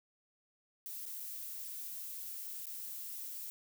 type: noise with dropouts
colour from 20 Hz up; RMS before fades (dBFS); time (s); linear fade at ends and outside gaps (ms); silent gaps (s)
violet; -44; 0.86-3.5; 0; 1.055-1.062 / 1.199-1.203 / 2.656-2.668
effects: none